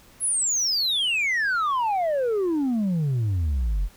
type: exponential sweep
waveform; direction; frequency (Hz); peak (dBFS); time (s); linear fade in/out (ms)
sine; down; 11070 to 41.2; -18; 0.2-3.89; 50
effects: tanh soft clip ceiling -20 dBFS + pink hiss -53 dBFS RMS until 3.96 s